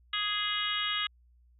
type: harmonic tone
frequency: 415.4 Hz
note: G#4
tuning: in tune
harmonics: 3 / 4 / 5 / 6 / 7 / 8 / 9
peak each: -36 / -38 / -37 / -44 / -34 / -35 / -38 dBFS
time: 0.13-1.07 s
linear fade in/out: 5 ms
effects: added 60 Hz sine -59 dBFS peak until 1.59 s